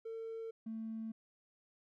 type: tone pair in turn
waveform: triangle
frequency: 451.3 / 222.8 Hz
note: A4 / A3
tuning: +44 / +22 cents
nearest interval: octave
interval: 1222 cents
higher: first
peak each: -38 / -36 dBFS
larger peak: second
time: 0.05-0.51 / 0.66-1.12 s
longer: neither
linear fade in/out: 10 ms
effects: tanh soft clip ceiling -37 dBFS